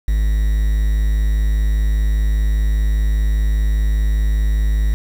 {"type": "tone with quantisation", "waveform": "triangle", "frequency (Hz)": 52.5, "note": "G#1", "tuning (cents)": 19, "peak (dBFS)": -11, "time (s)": [0.08, 4.94], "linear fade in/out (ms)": 0, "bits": 6, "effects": []}